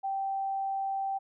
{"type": "tone", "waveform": "sine", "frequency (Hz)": 780, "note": "G5", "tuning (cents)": -9, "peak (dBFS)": -29, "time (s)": [0.03, 1.19], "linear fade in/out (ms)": 20, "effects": []}